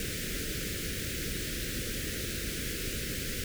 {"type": "band-stop noise", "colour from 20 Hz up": "pink", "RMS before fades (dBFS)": -35, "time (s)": [0, 3.44], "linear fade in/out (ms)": 2, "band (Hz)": [520, 1500], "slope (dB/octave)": 48, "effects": []}